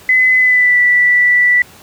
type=tone with pitch glide; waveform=sine; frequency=2023 to 1965.4 Hz; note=B6 to B6; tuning=+41 to -9 cents; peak=-7 dBFS; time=0.09-1.62 s; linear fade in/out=2 ms; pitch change=-50 cents; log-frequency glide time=0.37-0.79 s; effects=pink hiss -40 dBFS RMS until 1.82 s + high-pass 80 Hz 12 dB/octave